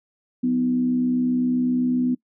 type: tone with frequency modulation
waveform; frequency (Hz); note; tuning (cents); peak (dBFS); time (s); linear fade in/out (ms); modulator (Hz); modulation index
sine; 250; B3; +21; -18; 0.43-2.15; 10; 67.7; 0.44
effects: noise-tail reverb RT60 0.1 s tail -22 dB re dry